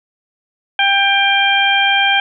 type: harmonic tone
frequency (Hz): 793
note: G5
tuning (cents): +20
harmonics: 1 / 2 / 3 / 4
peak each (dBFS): -16 / -16 / -16 / -16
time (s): 0.79-2.2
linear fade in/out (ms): 2
effects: none